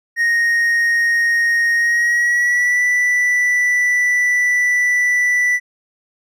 triangle tone with pitch glide, 1864.7 to 1972.2 Hz, A#6 to B6, 0 to -3 cents, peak -11 dBFS, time 0.16-5.6 s, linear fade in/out 50 ms, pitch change +97 cents, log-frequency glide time 1.75-2.83 s, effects none

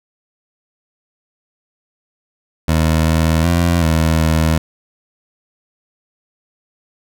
20% pulse tone with pitch steps, 79.8 / 80.5 / 85.8 / 80.5 / 79.9 Hz, D#2 / E2 / F2 / E2 / D#2, +44 / -41 / -30 / -41 / +47 cents, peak -7 dBFS, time 2.68-4.58 s, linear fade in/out 5 ms, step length 380 ms, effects none

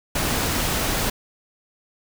pink noise, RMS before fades -23 dBFS, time 0.15-1.1 s, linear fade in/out 5 ms, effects none

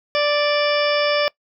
harmonic tone with a mistuned harmonic, 587 Hz, D5, 1 cent flat, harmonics 1 / 2 / 3 / 4 / 5 / 6 / 8 / 9, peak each -18 / -25 / -27 / -26 / -29 / -30 / -31 / -29 dBFS, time 0.15-1.28 s, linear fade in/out 0 ms, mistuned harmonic 6, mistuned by -20 cents, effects noise-tail reverb RT60 0.1 s tail -23 dB re dry

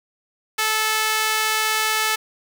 sawtooth tone with high-pass filter, 435.6 Hz, A4, 17 cents flat, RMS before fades -21 dBFS, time 0.58-2.16 s, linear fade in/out 10 ms, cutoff 1400 Hz, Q 0.87, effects none

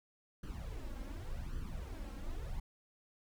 brown noise with flanger, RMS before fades -42 dBFS, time 0.43-2.6 s, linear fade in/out 5 ms, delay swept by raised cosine 0.65 to 3.75 ms, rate 0.88 Hz, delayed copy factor +0.75, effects none

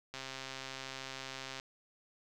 click train, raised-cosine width 0.2 ms, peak -25 dBFS, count 195, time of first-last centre 0.14-1.599 s, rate 133 Hz, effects none

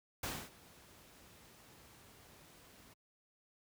pink noise with ADSR envelope, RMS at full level -38 dBFS, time 0.23-2.94 s, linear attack 4 ms, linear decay 260 ms, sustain -22 dB, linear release 11 ms, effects high-pass 60 Hz 12 dB/octave

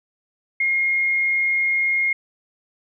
sine tone, 2141 Hz, C7, 39 cents sharp, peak -17 dBFS, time 0.6-2.13 s, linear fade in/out 5 ms, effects none

